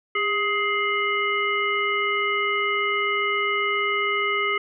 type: harmonic tone with a mistuned harmonic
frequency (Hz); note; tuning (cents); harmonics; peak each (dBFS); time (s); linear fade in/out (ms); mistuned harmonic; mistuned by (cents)
419.5; G#4; +17; 1 / 3 / 5 / 7; -28 / -25 / -24 / -31; 0.15-4.58; 5; 1; -59
effects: none